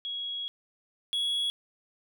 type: tone pair in turn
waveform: sine / triangle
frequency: 3322 / 3349 Hz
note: G#7 / G#7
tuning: 0 / +14 cents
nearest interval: unison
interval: 14 cents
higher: second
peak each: -32 / -25 dBFS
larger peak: second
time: 0.05-0.48 / 1.13-1.5 s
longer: first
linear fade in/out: 0 ms
effects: none